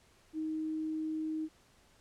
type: tone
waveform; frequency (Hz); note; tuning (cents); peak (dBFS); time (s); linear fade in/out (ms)
sine; 313.9; D#4; +15; -33; 0.33-1.49; 50
effects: pink hiss -65 dBFS RMS until 2 s + low-pass 10000 Hz 12 dB/octave